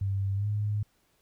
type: tone with pitch glide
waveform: sine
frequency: 98 to 104.43 Hz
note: G2 to G#2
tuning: 0 to +10 cents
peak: -26 dBFS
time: 0.01-0.83 s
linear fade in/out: 5 ms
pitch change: +110 cents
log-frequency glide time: 0.35-0.47 s
effects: pink hiss -69 dBFS RMS until 1.21 s